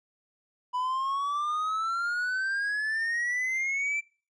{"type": "exponential sweep", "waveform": "triangle", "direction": "up", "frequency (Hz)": [987.8, 2349], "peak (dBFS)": -25, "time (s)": [0.73, 4.01], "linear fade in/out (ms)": 20, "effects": ["noise-tail reverb RT60 0.4 s tail -24 dB re dry", "resampled to 22050 Hz"]}